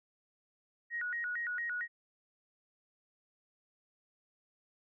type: tone with vibrato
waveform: sine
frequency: 1658 Hz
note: G#6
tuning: 3 cents flat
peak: -34 dBFS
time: 0.9-1.88 s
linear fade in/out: 50 ms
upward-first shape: square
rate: 4.4 Hz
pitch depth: 220 cents each way
effects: none